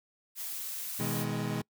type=noise; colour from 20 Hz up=blue; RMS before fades=-38 dBFS; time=0.35-1.26 s; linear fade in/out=50 ms
type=chord; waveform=30% pulse; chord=G# minor; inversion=first; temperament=equal with one note detuned; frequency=123.47 / 158.47 / 207.7 Hz; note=B2 / D#3 / G#3; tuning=0 / +32 / 0 cents; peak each=-33 dBFS; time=0.99-1.62 s; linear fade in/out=10 ms
effects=noise-tail reverb RT60 0.1 s tail -25 dB re dry